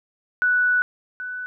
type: tone pair in turn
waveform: sine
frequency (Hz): 1480 / 1492.9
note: F#6 / F#6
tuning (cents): 0 / +15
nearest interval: unison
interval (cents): 15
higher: second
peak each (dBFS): -16 / -28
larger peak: first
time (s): 0.42-0.82 / 1.2-1.46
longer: first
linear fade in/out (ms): 0
effects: none

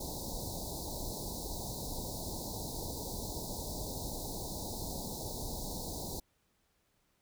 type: band-stop noise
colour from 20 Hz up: pink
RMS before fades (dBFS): -40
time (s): 0-6.2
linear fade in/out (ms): 5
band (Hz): 960 to 3800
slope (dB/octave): 96
effects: pink hiss -75 dBFS RMS until 7.21 s

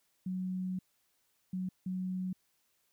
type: tone bursts at uneven times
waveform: sine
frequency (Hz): 185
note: F#3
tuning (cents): 0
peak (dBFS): -33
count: 3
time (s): 0.26-0.79 / 1.53-1.69 / 1.86-2.33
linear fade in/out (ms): 5
effects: white hiss -75 dBFS RMS until 2.92 s

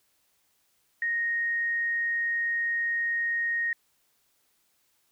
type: tone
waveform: sine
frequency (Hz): 1864.7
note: A#6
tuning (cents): 0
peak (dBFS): -25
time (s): 1.02-3.73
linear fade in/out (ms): 2
effects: white hiss -70 dBFS RMS until 5.11 s

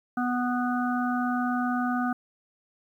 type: harmonic tone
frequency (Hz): 246.9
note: B3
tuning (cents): 0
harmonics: 1 / 3 / 5 / 6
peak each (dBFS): -26 / -31 / -33 / -34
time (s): 0.17-2.13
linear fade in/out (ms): 5
effects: 10-bit

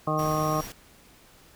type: harmonic tone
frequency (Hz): 154.5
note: D#3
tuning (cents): -12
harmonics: 1 / 2 / 3 / 4 / 5 / 7 / 8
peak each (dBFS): -29 / -32 / -34 / -30 / -33 / -29 / -33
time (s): 0.07-0.61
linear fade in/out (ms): 5
type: tone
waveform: sawtooth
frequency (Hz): 5660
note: F8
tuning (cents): +22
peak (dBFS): -39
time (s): 0.17-0.68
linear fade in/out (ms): 20
type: noise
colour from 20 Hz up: pink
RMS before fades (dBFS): -40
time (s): 0.19-0.72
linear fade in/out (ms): 0
effects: pink hiss -55 dBFS RMS until 1.55 s

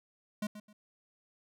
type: tone with echo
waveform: square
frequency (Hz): 210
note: G#3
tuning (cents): +19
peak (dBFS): -33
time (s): 0.42-0.47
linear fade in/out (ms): 5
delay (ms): 130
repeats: 2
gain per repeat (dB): -12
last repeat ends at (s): 0.73
effects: none

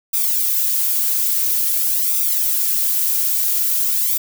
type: noise with flanger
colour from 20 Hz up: violet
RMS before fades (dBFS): -18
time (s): 0.13-4.18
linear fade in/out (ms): 10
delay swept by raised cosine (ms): 0.82 to 3.72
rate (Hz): 0.49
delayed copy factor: +0.75
effects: none

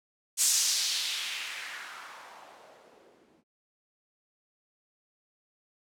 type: noise with low-pass filter sweep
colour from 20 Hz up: violet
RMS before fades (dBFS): -33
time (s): 0.37-3.44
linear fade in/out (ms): 50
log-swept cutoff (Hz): 7800 to 270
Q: 1.8
effects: none

